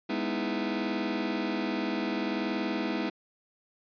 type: chord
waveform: sawtooth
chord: E major seventh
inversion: first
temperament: just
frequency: 206 / 247.2 / 309 / 329.6 Hz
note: G#3 / B3 / D#4 / E4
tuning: -14 / +2 / -12 / 0 cents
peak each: -30 dBFS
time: 0.09-3.1 s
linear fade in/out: 10 ms
effects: resampled to 11025 Hz